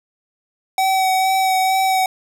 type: tone with vibrato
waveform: square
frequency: 759 Hz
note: F#5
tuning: 44 cents sharp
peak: -15 dBFS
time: 0.78-2.06 s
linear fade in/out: 2 ms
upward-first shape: sine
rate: 2.2 Hz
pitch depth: 15 cents each way
effects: none